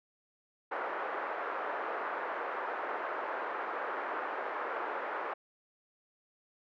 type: band-pass noise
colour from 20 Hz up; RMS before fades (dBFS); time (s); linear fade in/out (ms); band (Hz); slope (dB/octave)
white; -37; 0.71-5.34; 10; 390 to 1500; 24
effects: none